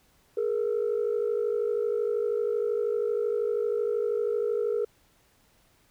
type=tone pair together; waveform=sine; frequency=419.1 / 471.9 Hz; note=G#4 / A#4; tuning=+16 / +21 cents; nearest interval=major second; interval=205 cents; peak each=-26 dBFS; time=0.37-4.85 s; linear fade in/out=5 ms; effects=tanh soft clip ceiling -20 dBFS + pink hiss -64 dBFS RMS until 5.9 s